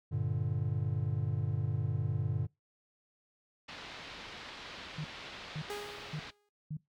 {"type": "chord", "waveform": "triangle", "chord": "G minor", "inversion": "none", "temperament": "equal with one note detuned", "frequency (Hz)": [98, 117.56, 146.83], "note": ["G2", "Bb2", "D3"], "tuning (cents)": [0, 15, 0], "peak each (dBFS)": -33, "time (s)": [0.11, 2.47], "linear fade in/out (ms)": 20}
{"type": "low-pass noise", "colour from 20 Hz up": "white", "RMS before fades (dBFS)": -47, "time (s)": [3.68, 6.31], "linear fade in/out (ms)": 10, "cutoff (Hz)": 4000, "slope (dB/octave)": 24}
{"type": "tone bursts", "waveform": "sine", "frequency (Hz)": 152.8, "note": "D#3", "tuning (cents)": -31, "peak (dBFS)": -35, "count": 4, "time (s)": [4.98, 6.77], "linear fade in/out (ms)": 5, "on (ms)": 65, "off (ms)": 510}
{"type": "tone with exponential decay", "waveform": "sawtooth", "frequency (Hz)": 412.2, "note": "G#4", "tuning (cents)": -13, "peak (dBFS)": -33, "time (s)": [5.7, 6.49], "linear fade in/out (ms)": 1, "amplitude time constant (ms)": 170}
{"effects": ["noise-tail reverb RT60 0.2 s tail -22 dB re dry"]}